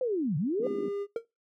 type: linear two-way sweep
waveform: sine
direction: down then up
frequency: 530 to 132.9 to 530 Hz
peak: -26 dBFS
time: 0.01-0.67 s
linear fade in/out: 2 ms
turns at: 0.37 s
type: band-pass noise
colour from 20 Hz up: white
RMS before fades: -36 dBFS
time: 0.59-0.89 s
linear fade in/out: 5 ms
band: 190 to 410 Hz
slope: 48 dB/octave
type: tone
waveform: triangle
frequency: 403.3 Hz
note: G4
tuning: 49 cents sharp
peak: -29 dBFS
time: 0.62-1.07 s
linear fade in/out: 50 ms
type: tone with exponential decay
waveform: triangle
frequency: 459.4 Hz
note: A#4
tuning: 25 cents flat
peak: -22 dBFS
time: 1.16-1.25 s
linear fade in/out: 2 ms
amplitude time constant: 18 ms
effects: noise-tail reverb RT60 0.2 s tail -19 dB re dry